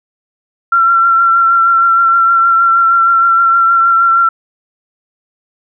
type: tone with vibrato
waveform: sine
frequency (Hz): 1361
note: F6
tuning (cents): -45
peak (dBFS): -6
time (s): 0.72-4.29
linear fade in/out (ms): 5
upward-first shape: triangle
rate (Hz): 6.4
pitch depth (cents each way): 27
effects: none